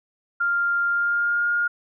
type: tone with pitch glide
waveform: sine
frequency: 1396.9 to 1419.7 Hz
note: F6 to F6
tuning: 0 to +28 cents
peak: -19 dBFS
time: 0.4-1.68 s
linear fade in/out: 10 ms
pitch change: +28 cents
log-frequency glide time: 0.88-1.48 s
effects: none